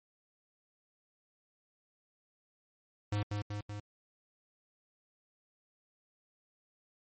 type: tone with echo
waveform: square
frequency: 103.6 Hz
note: G#2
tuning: 4 cents flat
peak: -31 dBFS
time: 3.12-3.23 s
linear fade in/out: 5 ms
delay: 190 ms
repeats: 3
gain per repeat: -3 dB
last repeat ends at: 3.8 s
effects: low-pass 8000 Hz 12 dB/octave + MP3 32 kbps